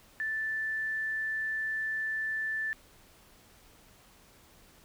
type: tone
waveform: sine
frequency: 1760 Hz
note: A6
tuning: in tune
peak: -30 dBFS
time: 0.2-2.73 s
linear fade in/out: 0 ms
effects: pink hiss -59 dBFS RMS until 4.84 s